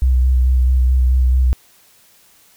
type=tone with vibrato; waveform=sine; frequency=63.5 Hz; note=B1; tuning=49 cents sharp; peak=-10 dBFS; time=0.02-1.53 s; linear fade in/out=0 ms; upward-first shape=square; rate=4.6 Hz; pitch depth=20 cents each way; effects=white hiss -51 dBFS RMS until 2.56 s